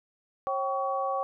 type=tone cluster; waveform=sine; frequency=542 / 773 / 1125 Hz; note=C#5 / G5 / C#6; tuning=-39 / -24 / +25 cents; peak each=-31 dBFS; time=0.47-1.23 s; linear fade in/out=0 ms; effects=none